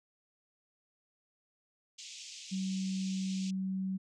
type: band-pass noise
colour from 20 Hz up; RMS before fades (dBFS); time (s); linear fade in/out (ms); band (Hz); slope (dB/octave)
white; -48; 1.98-3.51; 10; 2400 to 7300; 48
type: tone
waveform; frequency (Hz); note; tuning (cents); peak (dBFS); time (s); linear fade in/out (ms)
sine; 190; F#3; +46; -32; 2.51-3.98; 20
effects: none